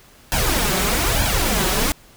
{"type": "noise with flanger", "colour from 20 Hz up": "pink", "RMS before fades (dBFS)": -19, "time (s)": [0.32, 1.92], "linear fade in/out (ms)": 0, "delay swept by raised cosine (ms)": [1.2, 5.4], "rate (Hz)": 1.1, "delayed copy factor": 0.75, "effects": ["pink hiss -49 dBFS RMS until 2.16 s"]}